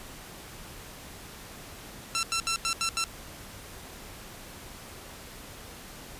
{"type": "tone bursts at uneven times", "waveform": "10% pulse", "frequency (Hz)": 1347, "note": "E6", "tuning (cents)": 37, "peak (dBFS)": -18, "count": 6, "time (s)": [[2.15, 2.23], [2.32, 2.4], [2.47, 2.56], [2.65, 2.73], [2.81, 2.89], [2.97, 3.04]], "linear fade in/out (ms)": 0, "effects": ["pink hiss -45 dBFS RMS until 6.19 s", "resampled to 32000 Hz"]}